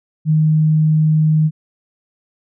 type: tone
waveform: sine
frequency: 155.56 Hz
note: D#3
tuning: in tune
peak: -10 dBFS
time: 0.25-1.51 s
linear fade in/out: 50 ms
effects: none